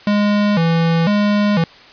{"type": "tone with vibrato", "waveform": "square", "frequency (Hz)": 185, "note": "F#3", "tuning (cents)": 0, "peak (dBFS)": -13, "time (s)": [0.07, 1.64], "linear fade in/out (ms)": 2, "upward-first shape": "square", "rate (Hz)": 1, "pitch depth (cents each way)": 190, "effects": ["white hiss -42 dBFS RMS until 1.92 s", "resampled to 11025 Hz"]}